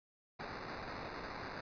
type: noise with sample-and-hold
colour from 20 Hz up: violet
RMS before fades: -45 dBFS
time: 0.39-1.61 s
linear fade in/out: 10 ms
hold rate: 3150 Hz
effects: resampled to 11025 Hz